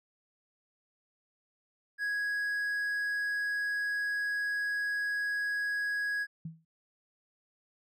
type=tone; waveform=triangle; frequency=1661.2 Hz; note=G#6; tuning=in tune; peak=-28 dBFS; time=1.98-6.27 s; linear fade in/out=50 ms
type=tone with exponential decay; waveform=sine; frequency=162.2 Hz; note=E3; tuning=28 cents flat; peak=-34 dBFS; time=6.45-6.65 s; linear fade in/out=5 ms; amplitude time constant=43 ms
effects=none